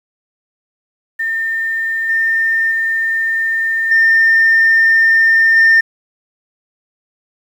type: tone with level steps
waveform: sine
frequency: 1808 Hz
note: A6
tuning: 47 cents sharp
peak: -15 / -11 / -13 / -6 / -4 dBFS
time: 1.19-5.81 s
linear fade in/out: 10 ms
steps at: 2.09 / 2.71 / 3.91 / 5.56 s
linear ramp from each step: 5 ms
effects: tanh soft clip ceiling -4 dBFS + 7-bit